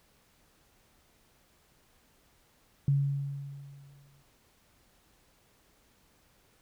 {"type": "tone with exponential decay", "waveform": "sine", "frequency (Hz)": 140, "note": "C#3", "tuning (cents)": 18, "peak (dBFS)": -21, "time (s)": [2.88, 4.22], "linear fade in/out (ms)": 2, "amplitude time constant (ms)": 290, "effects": ["pink hiss -66 dBFS RMS until 6.61 s"]}